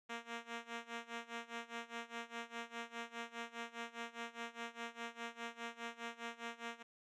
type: tone with tremolo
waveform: 5% pulse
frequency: 233.1 Hz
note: A#3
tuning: in tune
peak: -30 dBFS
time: 0.09-6.83 s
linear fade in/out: 10 ms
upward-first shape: sine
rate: 4.9 Hz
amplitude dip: 90%
effects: low-pass 5000 Hz 12 dB/octave